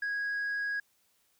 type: tone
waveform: sine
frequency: 1652 Hz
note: G#6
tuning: 10 cents flat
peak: -28 dBFS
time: 0.02-0.8 s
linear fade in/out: 5 ms
effects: tanh soft clip ceiling -29 dBFS + white hiss -71 dBFS RMS until 1.39 s